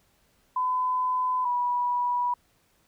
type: tone pair in turn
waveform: sine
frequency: 1010 / 976.7 Hz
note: B5 / B5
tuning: +39 / -20 cents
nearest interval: minor second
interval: 59 cents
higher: first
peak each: -23 dBFS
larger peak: neither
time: 0.56-1.45 / 1.45-2.34 s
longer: neither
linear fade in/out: 5 ms
effects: pink hiss -66 dBFS RMS until 2.87 s